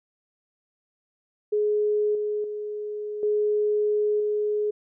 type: tone with level steps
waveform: sine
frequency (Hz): 420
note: G#4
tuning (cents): +19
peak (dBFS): -20 / -24 / -29 / -20 / -22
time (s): 1.52-4.71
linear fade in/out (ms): 10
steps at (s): 2.15 / 2.44 / 3.23 / 4.2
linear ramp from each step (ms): 2
effects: none